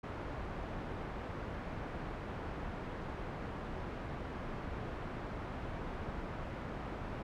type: low-pass noise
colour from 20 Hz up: pink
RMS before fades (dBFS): -42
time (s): 0.03-7.23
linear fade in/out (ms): 10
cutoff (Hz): 1500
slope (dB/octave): 12
effects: none